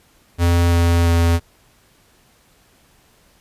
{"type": "tone with pitch steps", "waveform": "square", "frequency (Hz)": [86, 85.31, 84.62], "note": ["F2", "F2", "E2"], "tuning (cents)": [-26, -40, 46], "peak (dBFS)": -13, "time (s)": [0.38, 1.4], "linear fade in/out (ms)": 50, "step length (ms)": 340, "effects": ["pink hiss -55 dBFS RMS until 3.4 s", "resampled to 32000 Hz"]}